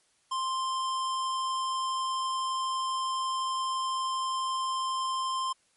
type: tone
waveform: square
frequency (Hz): 1048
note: C6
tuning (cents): +2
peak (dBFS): -29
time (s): 0.31-5.53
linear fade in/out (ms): 10
effects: white hiss -68 dBFS RMS until 5.76 s + MP3 48 kbps